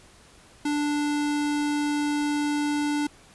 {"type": "tone", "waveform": "square", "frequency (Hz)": 293.7, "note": "D4", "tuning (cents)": 0, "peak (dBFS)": -24, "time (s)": [0.65, 3.07], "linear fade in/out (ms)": 5, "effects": ["pink hiss -53 dBFS RMS until 3.34 s", "resampled to 24000 Hz"]}